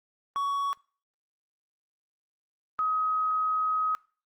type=tone pair in turn; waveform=triangle / sine; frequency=1121 / 1264.5 Hz; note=C#6 / D#6; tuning=+19 / +28 cents; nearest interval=major second; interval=209 cents; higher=second; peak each=-24 dBFS; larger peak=neither; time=0.36-0.73 / 2.79-3.95 s; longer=second; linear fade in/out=0 ms; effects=noise-tail reverb RT60 0.4 s tail -23 dB re dry + Opus 24 kbps